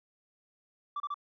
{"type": "tone bursts", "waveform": "sine", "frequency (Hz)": 1164, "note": "D6", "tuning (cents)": -16, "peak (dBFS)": -30, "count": 3, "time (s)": [0.96, 1.143], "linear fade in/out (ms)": 5, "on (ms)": 41, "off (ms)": 30, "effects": ["tanh soft clip ceiling -31 dBFS"]}